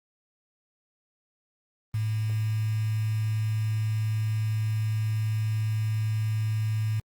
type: tone with quantisation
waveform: sine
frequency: 108.7 Hz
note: A2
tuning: 21 cents flat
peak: -24 dBFS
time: 1.94-7 s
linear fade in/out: 5 ms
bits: 7
effects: Opus 24 kbps